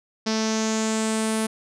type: tone with low-pass filter sweep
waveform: sawtooth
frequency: 220 Hz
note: A3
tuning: in tune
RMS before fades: -24 dBFS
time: 0.26-1.47 s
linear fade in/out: 10 ms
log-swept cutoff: 5300 to 10000 Hz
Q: 4.5
effects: none